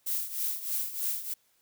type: noise with tremolo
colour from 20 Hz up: violet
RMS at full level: -29 dBFS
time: 0.06-1.34 s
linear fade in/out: 10 ms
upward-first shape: triangle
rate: 3.2 Hz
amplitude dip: 80%
effects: white hiss -69 dBFS RMS until 1.61 s